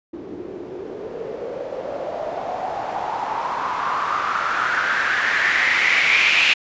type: noise with low-pass filter sweep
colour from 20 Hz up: blue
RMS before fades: -22 dBFS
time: 0.13-6.54 s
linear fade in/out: 10 ms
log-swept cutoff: 320 to 2600 Hz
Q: 5.2
effects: resampled to 16000 Hz